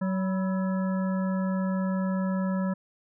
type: harmonic tone with a mistuned harmonic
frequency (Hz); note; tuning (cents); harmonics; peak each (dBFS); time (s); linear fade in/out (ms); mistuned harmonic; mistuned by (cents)
188.1; F#3; +29; 1 / 3 / 5 / 7 / 9; -25 / -35 / -39 / -42 / -44; 0.01-2.74; 10; 5; +76
effects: none